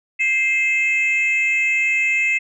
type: tone pair together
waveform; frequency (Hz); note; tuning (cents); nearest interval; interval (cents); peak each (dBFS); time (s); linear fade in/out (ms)
sine; 2099 / 2600; C7 / E7; +5 / -24; major third; 371; -17; 0.19-2.39; 20
effects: tanh soft clip ceiling -11 dBFS